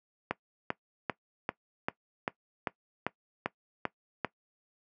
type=click train; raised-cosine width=0.5 ms; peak=-14 dBFS; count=11; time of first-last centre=0.31-4.247 s; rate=2.54 Hz; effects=noise-tail reverb RT60 0.1 s tail -19 dB re dry + high-pass 150 Hz 12 dB/octave